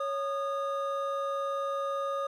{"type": "tone pair together", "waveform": "triangle", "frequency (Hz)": [554.4, 1227.5], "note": ["C#5", "D#6"], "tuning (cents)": [0, -24], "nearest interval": "octave + major second", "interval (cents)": 1376, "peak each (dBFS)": [-30, -31], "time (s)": [0, 2.27], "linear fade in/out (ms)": 5, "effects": []}